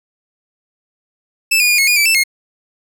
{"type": "tone with pitch steps", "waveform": "sawtooth", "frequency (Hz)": [2635, 2448, 2428, 2179, 2443, 2315, 2655, 2149], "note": ["E7", "D#7", "D#7", "C#7", "D#7", "D7", "E7", "C7"], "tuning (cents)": [-1, -29, -43, -30, -32, -25, 12, 46], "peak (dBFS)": -7, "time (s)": [1.51, 2.238], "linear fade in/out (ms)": 10, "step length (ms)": 91, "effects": []}